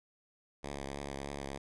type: tone with vibrato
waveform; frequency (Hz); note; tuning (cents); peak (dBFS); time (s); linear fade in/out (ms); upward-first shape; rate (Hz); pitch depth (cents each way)
5% pulse; 69.9; C#2; +15; -28; 0.63-1.58; 10; sine; 3.3; 29
effects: resampled to 24000 Hz